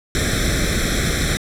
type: noise with comb filter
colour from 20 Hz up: pink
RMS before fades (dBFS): -19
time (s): 0.15-1.37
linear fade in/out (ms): 0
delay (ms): 0.53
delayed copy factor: +1
effects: low-pass 10000 Hz 12 dB/octave